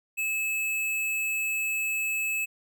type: tone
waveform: square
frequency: 2600 Hz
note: E7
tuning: 24 cents flat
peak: -27 dBFS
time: 0.17-2.46 s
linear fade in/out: 20 ms
effects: none